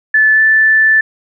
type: tone with pitch glide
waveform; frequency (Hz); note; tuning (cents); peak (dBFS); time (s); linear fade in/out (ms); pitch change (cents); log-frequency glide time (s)
sine; 1741 to 1757.2; A6 to A6; -19 to -3; -6; 0.14-1.01; 5; +16; 0.34-0.4
effects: none